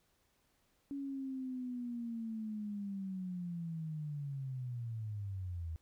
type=linear sweep; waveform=sine; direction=down; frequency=281.6 to 79 Hz; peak=-38 dBFS; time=0.91-5.76 s; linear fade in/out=0 ms; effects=pink hiss -75 dBFS RMS until 5.81 s